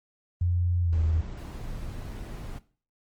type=tone with pitch glide; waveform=sine; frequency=88 to 80.23 Hz; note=F2 to E2; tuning=+14 to -46 cents; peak=-22 dBFS; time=0.41-1.21 s; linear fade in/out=5 ms; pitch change=-160 cents; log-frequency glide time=0.82-0.99 s
type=noise; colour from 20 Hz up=brown; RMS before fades=-37 dBFS; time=0.92-2.59 s; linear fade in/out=10 ms
effects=noise-tail reverb RT60 0.4 s tail -17 dB re dry + Opus 24 kbps